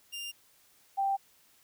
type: tone pair in turn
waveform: sawtooth / sine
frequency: 2798 / 785.2 Hz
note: F7 / G5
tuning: +3 / +3 cents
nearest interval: octave + minor seventh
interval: 2200 cents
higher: first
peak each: -34 / -26 dBFS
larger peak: second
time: 0.12-0.32 / 0.97-1.17 s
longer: neither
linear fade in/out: 20 ms
effects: white hiss -64 dBFS RMS until 1.63 s